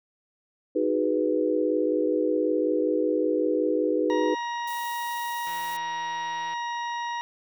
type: chord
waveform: sine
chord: G# minor seventh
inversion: second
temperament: equal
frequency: 311.1 / 370 / 415.3 / 493.9 Hz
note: D#4 / F#4 / G#4 / B4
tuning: 0 / 0 / 0 / 0 cents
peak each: -26 / -29 / -28 / -26 dBFS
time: 0.75-4.35 s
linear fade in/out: 10 ms
type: harmonic tone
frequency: 947 Hz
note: A#5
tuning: 27 cents sharp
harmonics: 1 / 2 / 3 / 4 / 6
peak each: -29 / -36 / -44 / -43 / -49 dBFS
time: 4.1-7.21 s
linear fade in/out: 0 ms
type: noise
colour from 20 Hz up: blue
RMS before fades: -42 dBFS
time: 4.67-5.77 s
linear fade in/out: 5 ms
type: click train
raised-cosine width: 0.3 ms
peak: -29 dBFS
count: 178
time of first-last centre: 5.47-6.536 s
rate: 166 Hz
effects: none